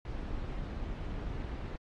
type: noise with amplitude modulation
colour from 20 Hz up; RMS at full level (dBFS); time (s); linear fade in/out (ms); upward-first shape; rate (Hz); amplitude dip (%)
brown; -36; 0.05-1.76; 2; sine; 270; 40
effects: low-pass 4000 Hz 12 dB/octave + AAC 32 kbps